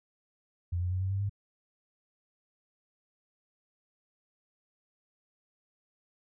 sine tone with pitch steps, 87.31 / 89.82 / 92.39 / 95.05 / 97.78 / 100.58 Hz, F2 / F2 / F#2 / F#2 / G2 / G2, 0 / +49 / -2 / +47 / -4 / +45 cents, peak -28 dBFS, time 0.72-1.296 s, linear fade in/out 10 ms, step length 96 ms, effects none

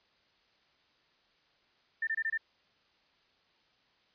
sine tone bursts, 1792 Hz, A6, 31 cents sharp, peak -29 dBFS, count 5, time 2.02-2.376 s, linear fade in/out 5 ms, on 52 ms, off 24 ms, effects white hiss -69 dBFS RMS until 4.14 s + resampled to 11025 Hz

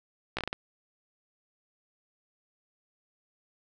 slowing click train, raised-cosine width 0.3 ms, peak -15 dBFS, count 6, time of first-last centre 0.37-0.529 s, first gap 16 ms, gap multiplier 1.35, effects none

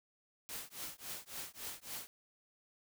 white noise with tremolo, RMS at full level -42 dBFS, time 0.49-2.07 s, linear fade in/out 0 ms, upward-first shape triangle, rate 3.6 Hz, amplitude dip 100%, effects none

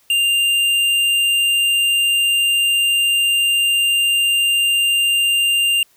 sine tone with hard clipping, 2794 Hz, F7, in tune, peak -15 dBFS, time 0.1-5.83 s, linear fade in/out 2 ms, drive 10 dB, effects white hiss -56 dBFS RMS until 5.96 s

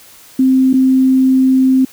sine tone with dropouts, 261.6 Hz, C4, in tune, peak -7 dBFS, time 0.39-1.85 s, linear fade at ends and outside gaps 5 ms, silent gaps 0.731-0.738 s, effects white hiss -41 dBFS RMS until 1.92 s

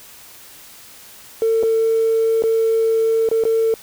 triangle tone with dropouts, 449.6 Hz, A4, 37 cents sharp, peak -10 dBFS, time 1.42-3.74 s, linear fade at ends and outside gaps 1 ms, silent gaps 1.628-1.634 / 2.423-2.437 / 3.289-3.314 / 3.438-3.452 s, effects tanh soft clip ceiling -11 dBFS + white hiss -42 dBFS RMS until 3.82 s

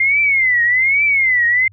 sine tone with vibrato, 2094 Hz, C7, 1 cent sharp, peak -11 dBFS, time 0-1.68 s, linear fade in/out 5 ms, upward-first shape triangle, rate 1.2 Hz, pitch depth 200 cents each way, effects added 99 Hz sine -43 dBFS peak until 1.72 s

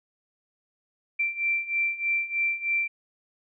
sine beating tone pair, 2349 / 2352.2 Hz, D7 / D7, 0 / +2 cents, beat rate 3.2 Hz, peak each -29 / -26 dBFS, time 1.19-2.88 s, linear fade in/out 10 ms, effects none

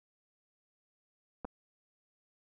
clicks, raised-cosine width 1 ms, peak -26 dBFS, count 2, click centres 1.447 / 1.451 s, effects none

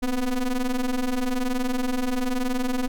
square ring-modulated tone, 123.47 Hz, B2, in tune, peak -20 dBFS, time 0.02-2.88 s, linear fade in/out 10 ms, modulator 134 Hz, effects none

